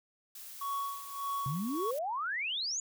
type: noise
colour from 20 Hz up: blue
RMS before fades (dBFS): -47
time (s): 0.35-1.99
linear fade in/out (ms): 5
type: tone with tremolo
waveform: triangle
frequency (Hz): 1116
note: C#6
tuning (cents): +11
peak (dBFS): -30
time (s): 0.61-1.91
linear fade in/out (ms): 5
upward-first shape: sine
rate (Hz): 1.7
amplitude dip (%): 80
type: exponential sweep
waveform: sine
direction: up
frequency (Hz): 127.7 to 7040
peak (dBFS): -32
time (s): 1.46-2.8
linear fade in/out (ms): 2
effects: none